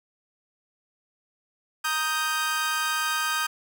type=chord; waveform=sawtooth; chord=Eb major; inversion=second; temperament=equal; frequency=932.3 / 1244.5 / 1568 Hz; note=Bb5 / Eb6 / G6; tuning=0 / 0 / 0 cents; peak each=-30 / -24 / -24 dBFS; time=1.84-3.47 s; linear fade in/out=10 ms; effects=none